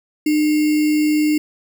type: tone with sample-and-hold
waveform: sine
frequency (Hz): 303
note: D#4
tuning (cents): -46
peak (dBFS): -13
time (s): 0.26-1.38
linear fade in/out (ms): 5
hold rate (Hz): 2450
effects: none